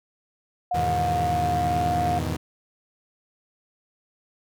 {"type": "tone with pitch glide", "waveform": "sine", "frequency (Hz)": [718, 712.2], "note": ["F5", "F5"], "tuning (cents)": [48, 34], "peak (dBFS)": -22, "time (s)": [0.71, 2.19], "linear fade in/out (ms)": 5, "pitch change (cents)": -14, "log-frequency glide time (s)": [0.93, 1.18]}
{"type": "chord", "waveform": "sawtooth", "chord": "E major seventh", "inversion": "none", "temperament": "equal", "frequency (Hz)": [82.41, 103.83, 123.47, 155.56], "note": ["E2", "G#2", "B2", "D#3"], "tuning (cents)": [0, 0, 0, 0], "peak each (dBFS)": [-25, -29, -29, -28], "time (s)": [0.74, 2.37], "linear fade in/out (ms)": 10}
{"effects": []}